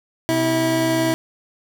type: tone pair together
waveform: 25% pulse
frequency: 127.7 / 324.9 Hz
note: C3 / E4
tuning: -42 / -25 cents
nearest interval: octave + major third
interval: 1617 cents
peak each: -21 / -14 dBFS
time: 0.29-1.14 s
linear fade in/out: 0 ms
effects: none